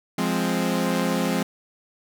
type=chord; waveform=sawtooth; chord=F minor; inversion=none; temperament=equal; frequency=174.61 / 207.7 / 261.6 Hz; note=F3 / Ab3 / C4; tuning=0 / 0 / 0 cents; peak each=-22 dBFS; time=0.18-1.43 s; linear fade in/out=5 ms; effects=none